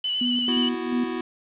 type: tone with vibrato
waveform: sine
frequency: 2984 Hz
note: F#7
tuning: 14 cents sharp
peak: -23 dBFS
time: 0.04-0.69 s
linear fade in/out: 5 ms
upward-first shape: square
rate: 9.4 Hz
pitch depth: 19 cents each way
type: tone with tremolo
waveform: sine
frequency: 244.9 Hz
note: B3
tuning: 14 cents flat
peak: -23 dBFS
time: 0.21-1.04 s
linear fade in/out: 5 ms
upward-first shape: square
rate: 2.8 Hz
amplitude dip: 40%
type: chord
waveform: square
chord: B suspended fourth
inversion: none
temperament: equal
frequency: 246.9 / 329.6 / 370 Hz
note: B3 / E4 / F#4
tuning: 0 / 0 / 0 cents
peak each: -32 dBFS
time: 0.48-1.21 s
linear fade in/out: 2 ms
effects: resampled to 8000 Hz + 8-bit